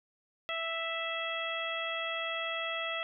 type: harmonic tone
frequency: 659.3 Hz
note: E5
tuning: in tune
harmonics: 1 / 2 / 3 / 4 / 5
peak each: -39 / -39 / -39 / -39 / -39 dBFS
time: 0.49-3.03 s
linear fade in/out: 0 ms
effects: none